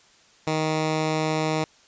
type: tone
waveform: 10% pulse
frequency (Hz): 156.6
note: D#3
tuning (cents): +11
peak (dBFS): -14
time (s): 0.47-1.64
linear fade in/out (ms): 2
effects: white hiss -56 dBFS RMS until 1.87 s + resampled to 16000 Hz